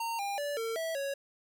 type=tone with pitch steps; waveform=square; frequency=920 / 802 / 579 / 453.4 / 653 / 555 Hz; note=A#5 / G5 / D5 / A#4 / E5 / C#5; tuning=-23 / +39 / -25 / -48 / -17 / +2 cents; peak=-33 dBFS; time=0-1.14 s; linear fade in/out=5 ms; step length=190 ms; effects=none